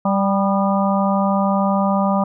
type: harmonic tone with a mistuned harmonic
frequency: 196.3 Hz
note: G3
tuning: 3 cents sharp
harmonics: 1 / 3 / 4 / 5 / 6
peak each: -17 / -22 / -23 / -24 / -25 dBFS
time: 0.05-2.24 s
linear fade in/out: 5 ms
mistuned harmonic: 6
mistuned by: +51 cents
effects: none